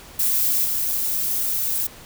violet noise with level steps, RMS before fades -20 / -23 dBFS, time 0.19-1.87 s, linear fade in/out 5 ms, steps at 0.64 s, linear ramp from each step 20 ms, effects pink hiss -43 dBFS RMS until 2.05 s

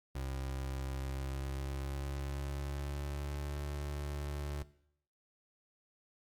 30% pulse tone with pitch glide, 66.7 to 72.32 Hz, C2 to D2, +34 to -26 cents, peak -34 dBFS, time 0.15-4.63 s, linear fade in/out 5 ms, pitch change +140 cents, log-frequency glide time 0.91-3.59 s, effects noise-tail reverb RT60 0.7 s tail -18 dB re dry + MP3 96 kbps

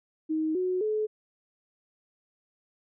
sine tone with pitch steps, 314.2 / 367.2 / 429.2 Hz, D#4 / F#4 / A4, +17 / -13 / -43 cents, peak -25 dBFS, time 0.29-1.07 s, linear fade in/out 20 ms, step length 260 ms, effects none

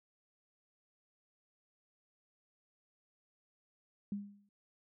sine tone with exponential decay, 202.5 Hz, G#3, 43 cents flat, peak -33 dBFS, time 4.12-4.49 s, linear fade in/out 2 ms, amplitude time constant 80 ms, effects none

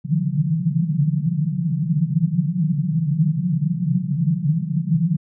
white band-pass noise, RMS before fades -20 dBFS, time 0.04-5.17 s, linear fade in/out 10 ms, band 140 to 180 Hz, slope 96 dB/octave, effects none

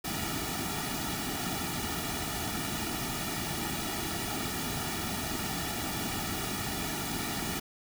pink noise with comb filter, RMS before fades -34 dBFS, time 0.04-7.6 s, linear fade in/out 10 ms, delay 1.9 ms, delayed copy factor -0.8, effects none

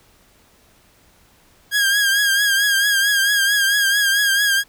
sawtooth tone with vibrato, 1626 Hz, G#6, 37 cents flat, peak -11 dBFS, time 1.71-4.64 s, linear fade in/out 50 ms, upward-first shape triangle, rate 4.5 Hz, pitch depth 61 cents each way, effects pink hiss -54 dBFS RMS until 4.68 s

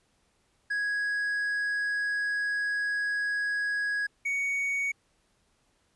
triangle tone pair in turn, 1661.2 / 2235 Hz, G#6 / C#7, 0 / +14 cents, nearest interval perfect fourth, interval 514 cents, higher second, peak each -25 dBFS, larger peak neither, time 0.7-4.07 / 4.25-4.92 s, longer first, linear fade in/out 10 ms, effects pink hiss -70 dBFS RMS until 5.95 s + resampled to 24000 Hz

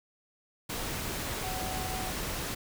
sine tone in noise, 747 Hz, F#5, 16 cents sharp, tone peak -38 dBFS, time 1.43-2.11 s, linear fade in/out 10 ms, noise pink, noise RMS -35 dBFS, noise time 0.69-2.55 s, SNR -6 dB, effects none

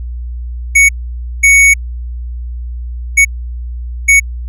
square tone bursts at uneven times, 2227 Hz, C#7, 7 cents sharp, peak -4 dBFS, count 4, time 0.75-0.89 / 1.43-1.74 / 3.17-3.25 / 4.08-4.2 s, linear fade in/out 10 ms, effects added 60 Hz sine -19 dBFS peak until 4.48 s + low-pass 12000 Hz 12 dB/octave

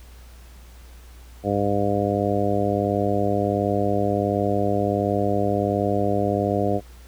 harmonic tone, 101.4 Hz, G#2, 41 cents flat, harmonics 1 / 2 / 3 / 4 / 5 / 6 / 7, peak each -27 / -27 / -27 / -27 / -27 / -27 / -27 dBFS, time 1.43-6.81 s, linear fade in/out 50 ms, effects added 60 Hz sine -42 dBFS peak until 7.07 s + pink hiss -52 dBFS RMS until 7.07 s

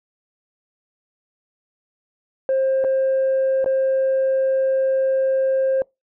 sine tone with dropouts, 531 Hz, C5, 25 cents sharp, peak -14 dBFS, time 2.49-5.82 s, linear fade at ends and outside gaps 1 ms, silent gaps 2.841-2.846 / 3.644-3.66 s, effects noise-tail reverb RT60 0.2 s tail -26 dB re dry + tanh soft clip ceiling -14 dBFS

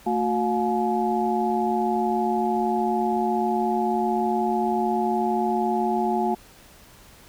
sine tone cluster, 223.3 / 364.7 / 713 / 849 Hz, A3 / F#4 / F5 / G#5, +26 / -25 / +36 / +38 cents, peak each -26 dBFS, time 0.06-6.35 s, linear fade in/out 10 ms, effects pink hiss -50 dBFS RMS until 7.28 s

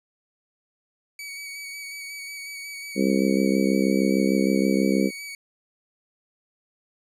sawtooth tone with vibrato, 2262 Hz, C#7, 34 cents sharp, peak -31 dBFS, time 1.19-5.35 s, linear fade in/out 2 ms, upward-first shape square, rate 5.5 Hz, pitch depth 17 cents each way
harmonic tone, 66.4 Hz, C2, 26 cents sharp, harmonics 3 / 4 / 5 / 6 / 7 / 8, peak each -22 / -24 / -26 / -28 / -29 / -30 dBFS, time 2.95-5.11 s, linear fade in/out 50 ms
effects resampled to 32000 Hz

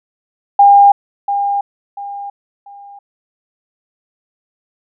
sine tone with echo, 805 Hz, G5, 46 cents sharp, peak -3 dBFS, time 0.59-0.92 s, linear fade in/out 5 ms, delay 690 ms, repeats 3, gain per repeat -10 dB, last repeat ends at 2.99 s, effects none

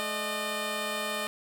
10% pulse tone pair together, 214.6 / 607 Hz, A3 / D#5, -43 / -43 cents, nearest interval octave + tritone, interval 1800 cents, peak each -28 / -23 dBFS, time 0-1.27 s, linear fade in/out 0 ms, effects none

